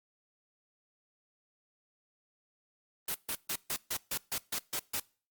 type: noise bursts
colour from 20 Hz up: white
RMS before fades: -34 dBFS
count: 10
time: 3.08-5 s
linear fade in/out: 5 ms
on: 66 ms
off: 140 ms
effects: noise-tail reverb RT60 0.4 s tail -24 dB re dry + Opus 32 kbps